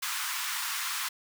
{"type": "high-pass noise", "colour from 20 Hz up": "pink", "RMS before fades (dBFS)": -33, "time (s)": [0.02, 1.09], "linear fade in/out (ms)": 10, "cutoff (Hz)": 980, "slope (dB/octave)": 48, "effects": []}